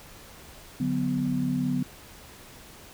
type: chord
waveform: sine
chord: B minor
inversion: first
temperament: equal with one note detuned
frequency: 146.83 / 185 / 249.4 Hz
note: D3 / F#3 / B3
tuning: 0 / 0 / +17 cents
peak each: -30 / -31 / -26 dBFS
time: 0.8-1.83 s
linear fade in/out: 5 ms
effects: pink hiss -48 dBFS RMS until 2.93 s